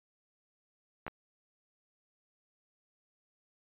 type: clicks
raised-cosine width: 0.5 ms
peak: -24 dBFS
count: 2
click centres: 1.066 / 1.08 s
effects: resampled to 8000 Hz